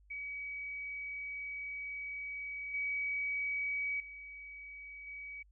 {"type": "tone with level steps", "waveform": "sine", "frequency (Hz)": 2271, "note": "C#7", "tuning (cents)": 41, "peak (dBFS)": [-39, -33, -46, -43], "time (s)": [0.1, 5.43], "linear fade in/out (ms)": 10, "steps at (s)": [2.74, 4, 5.07], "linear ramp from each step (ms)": 2, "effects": ["added 50 Hz sine -61 dBFS peak until 5.51 s"]}